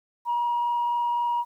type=tone with frequency modulation; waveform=sine; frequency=955 Hz; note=A#5; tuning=42 cents sharp; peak=-21 dBFS; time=0.25-1.45 s; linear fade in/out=50 ms; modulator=23.8 Hz; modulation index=0.29; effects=tanh soft clip ceiling -19 dBFS + 10-bit